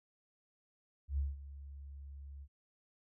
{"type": "tone with ADSR envelope", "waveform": "sine", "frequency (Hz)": 69.9, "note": "C#2", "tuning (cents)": 15, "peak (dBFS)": -30, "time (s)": [1.08, 2.48], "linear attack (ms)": 100, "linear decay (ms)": 180, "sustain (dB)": -16, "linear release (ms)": 57, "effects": []}